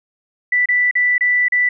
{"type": "tone with dropouts", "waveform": "sine", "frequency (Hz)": 1975.5, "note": "B6", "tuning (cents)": 0, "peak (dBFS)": -12, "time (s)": [0.52, 1.69], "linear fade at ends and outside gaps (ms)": 5, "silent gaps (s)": [[0.658, 0.687], [0.912, 0.953], [1.181, 1.208], [1.484, 1.521]], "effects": []}